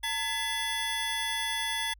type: tone cluster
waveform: square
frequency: 900 / 1700 / 2006 / 3418 Hz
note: A5 / G#6 / B6 / G#7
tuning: +39 / +40 / +26 / +49 cents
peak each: -37 / -38 / -36 / -33 dBFS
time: 0.03-1.94 s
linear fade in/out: 10 ms
effects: added 50 Hz sine -53 dBFS peak until 1.99 s